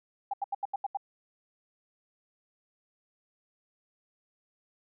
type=tone bursts; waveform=sine; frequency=799 Hz; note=G5; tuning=33 cents sharp; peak=-28 dBFS; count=7; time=0.31-0.972 s; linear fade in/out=5 ms; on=26 ms; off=80 ms; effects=none